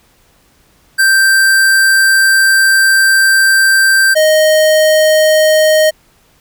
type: tone pair in turn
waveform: square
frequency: 1568 / 622.3 Hz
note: G6 / D#5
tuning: 0 / 0 cents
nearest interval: octave + major third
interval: 1600 cents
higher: first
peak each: -7 dBFS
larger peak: neither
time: 0.98-4.15 / 4.15-5.91 s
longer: first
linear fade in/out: 20 ms
effects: pink hiss -51 dBFS RMS until 6.4 s